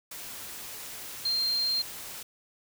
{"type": "tone in noise", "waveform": "sine", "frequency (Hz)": 4186, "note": "C8", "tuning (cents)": 0, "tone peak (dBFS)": -25, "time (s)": [1.25, 1.82], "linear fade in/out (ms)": 5, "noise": "white", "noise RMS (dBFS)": -41, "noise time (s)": [0.11, 2.23], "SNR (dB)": 13, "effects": []}